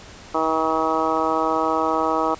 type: harmonic tone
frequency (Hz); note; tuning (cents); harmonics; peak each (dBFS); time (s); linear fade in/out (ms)
159.7; D#3; +45; 2 / 3 / 4 / 5 / 6 / 7 / 8; -26 / -26 / -26 / -26 / -26 / -26 / -26; 0.34-2.35; 10
effects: pink hiss -42 dBFS RMS until 2.39 s + resampled to 16000 Hz